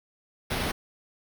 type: noise with sample-and-hold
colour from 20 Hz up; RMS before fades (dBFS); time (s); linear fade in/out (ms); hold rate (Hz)
pink; -29; 0.5-0.72; 10; 7350
effects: none